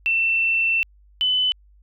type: tone pair in turn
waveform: sine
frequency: 2684 / 3013 Hz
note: E7 / F#7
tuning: +31 / +31 cents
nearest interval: major second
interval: 200 cents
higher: second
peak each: -17 dBFS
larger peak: neither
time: 0.06-0.83 / 1.21-1.52 s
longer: first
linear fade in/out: 0 ms
effects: added 50 Hz sine -50 dBFS peak until 1.82 s

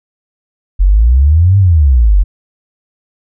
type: exponential two-way sweep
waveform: sine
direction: up then down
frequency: 43.66 to 101.2 to 43.66 Hz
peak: -4 dBFS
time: 0.79-2.24 s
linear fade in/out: 20 ms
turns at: 1.58 s
effects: none

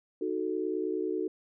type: chord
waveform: sine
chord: D# diminished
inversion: none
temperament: equal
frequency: 311.1 / 370 / 440 Hz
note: D#4 / F#4 / A4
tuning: 0 / 0 / 0 cents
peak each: -34 / -32 / -34 dBFS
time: 0.21-1.28 s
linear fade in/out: 5 ms
effects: none

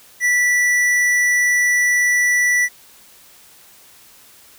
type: tone with tanh clipping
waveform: sine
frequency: 1963 Hz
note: B6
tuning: 11 cents flat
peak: -15 dBFS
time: 0.2-2.69 s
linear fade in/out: 50 ms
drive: 13 dB
effects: white hiss -47 dBFS RMS until 4.58 s

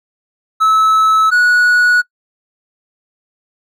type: tone pair in turn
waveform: triangle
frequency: 1300 / 1463.8 Hz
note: E6 / F#6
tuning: -24 / -19 cents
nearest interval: major second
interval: 205 cents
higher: second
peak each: -6 dBFS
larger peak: neither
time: 0.6-1.31 / 1.31-2.02 s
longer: neither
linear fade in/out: 20 ms
effects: noise-tail reverb RT60 0.1 s tail -22 dB re dry

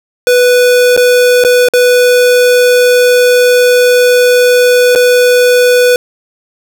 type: tone with dropouts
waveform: square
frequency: 493.9 Hz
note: B4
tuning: in tune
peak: -5 dBFS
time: 0.27-5.96 s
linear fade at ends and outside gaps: 1 ms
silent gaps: 0.965-0.975 / 1.439-1.448 / 1.686-1.736 / 4.951-4.958 s
effects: none

